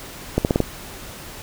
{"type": "accelerating click train", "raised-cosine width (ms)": 2, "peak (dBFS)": -3, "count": 5, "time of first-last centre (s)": [0.38, 0.603], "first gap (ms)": 69, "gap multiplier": 0.86, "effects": ["pink hiss -37 dBFS RMS until 1.42 s"]}